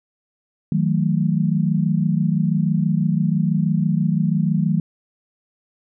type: chord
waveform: sine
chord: D# diminished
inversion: none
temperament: equal with one note detuned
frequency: 158.92 / 185 / 220 Hz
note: D#3 / F#3 / A3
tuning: +37 / 0 / 0 cents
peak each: -19 / -20 / -23 dBFS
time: 0.72-4.8 s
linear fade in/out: 2 ms
effects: none